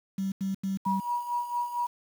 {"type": "tone bursts", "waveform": "sine", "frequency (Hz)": 193.3, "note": "G3", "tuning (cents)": -24, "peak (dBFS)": -27, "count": 4, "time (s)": [0.18, 1.001], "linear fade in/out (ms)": 5, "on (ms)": 140, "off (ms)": 87}
{"type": "tone with tremolo", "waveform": "sine", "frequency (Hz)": 963, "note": "B5", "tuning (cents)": -44, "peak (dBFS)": -25, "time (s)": [0.85, 1.87], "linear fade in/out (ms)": 10, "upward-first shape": "sine", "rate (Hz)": 4.4, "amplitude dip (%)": 70}
{"effects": ["8-bit"]}